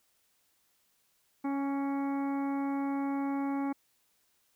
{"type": "harmonic tone with a mistuned harmonic", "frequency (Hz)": 277.2, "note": "C#4", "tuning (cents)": 0, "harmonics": [1, 2, 3, 4, 5, 6, 7, 8], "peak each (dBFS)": [-30, -45, -39, -45, -50, -57, -56, -51], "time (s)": [1.44, 3.73], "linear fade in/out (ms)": 10, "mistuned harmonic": 4, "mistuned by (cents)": 15, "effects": ["white hiss -72 dBFS RMS until 4.55 s"]}